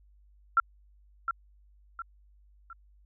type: tone with echo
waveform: sine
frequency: 1360 Hz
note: F6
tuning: 46 cents flat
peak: -18 dBFS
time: 0.57-0.6 s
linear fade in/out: 2 ms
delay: 710 ms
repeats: 3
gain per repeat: -8 dB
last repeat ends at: 2.73 s
effects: added 50 Hz sine -57 dBFS peak until 3.05 s